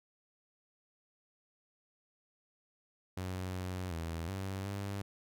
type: tone with pitch steps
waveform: sawtooth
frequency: 92.5 / 91.9 / 82.4 / 96.2 / 99.7 Hz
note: F#2 / F#2 / E2 / G2 / G2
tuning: 0 / -11 / 0 / -32 / +30 cents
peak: -33 dBFS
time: 3.17-5.02 s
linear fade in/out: 5 ms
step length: 370 ms
effects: none